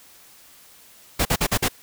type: noise bursts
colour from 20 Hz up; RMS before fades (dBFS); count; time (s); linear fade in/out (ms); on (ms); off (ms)
pink; -20; 5; 1.19-1.685; 10; 63; 45
effects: white hiss -50 dBFS RMS until 1.82 s

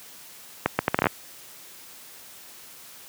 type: accelerating click train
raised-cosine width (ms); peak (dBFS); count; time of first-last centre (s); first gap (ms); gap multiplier
0.5; -4; 9; 0.66-1.068; 130; 0.7
effects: white hiss -46 dBFS RMS until 3.08 s + high-pass 100 Hz 12 dB/octave

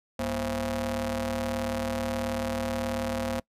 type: ring-modulated tone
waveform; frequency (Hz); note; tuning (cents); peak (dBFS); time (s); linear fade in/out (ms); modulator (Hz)
sawtooth; 145.5; D3; -16; -21; 0.19-3.4; 5; 383
effects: noise-tail reverb RT60 0.1 s tail -23 dB re dry + resampled to 32000 Hz

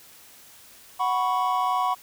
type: chord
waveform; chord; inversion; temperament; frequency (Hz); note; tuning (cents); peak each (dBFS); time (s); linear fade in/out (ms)
triangle; F# suspended fourth; none; just; 740 / 986.7 / 1110; F#5 / B5 / C#6; 0 / -2 / +2; -24; 0.99-1.95; 20
effects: white hiss -50 dBFS RMS until 2.02 s

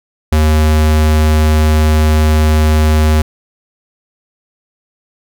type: tone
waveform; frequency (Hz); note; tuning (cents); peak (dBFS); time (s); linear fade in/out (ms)
square; 77.3; D#2; -11; -8; 0.32-3.22; 5
effects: none

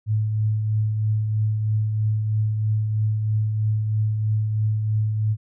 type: tone with tremolo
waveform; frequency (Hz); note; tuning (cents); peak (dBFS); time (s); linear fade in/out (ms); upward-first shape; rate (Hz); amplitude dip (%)
sine; 107.8; A2; -35; -17; 0.06-5.37; 50; triangle; 3.1; 40
effects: none

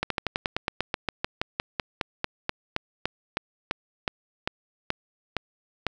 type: slowing click train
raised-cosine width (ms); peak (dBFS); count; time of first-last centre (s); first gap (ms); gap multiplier
0.3; -9; 27; 0.03-5.867; 73; 1.08
effects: none

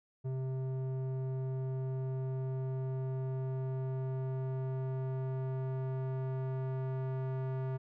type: tone with low-pass filter sweep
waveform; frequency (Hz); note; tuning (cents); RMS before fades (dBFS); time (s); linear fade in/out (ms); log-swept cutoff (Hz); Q
square; 131.2; C3; +5; -36; 0.24-7.78; 20; 500 to 1100; 0.71
effects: none

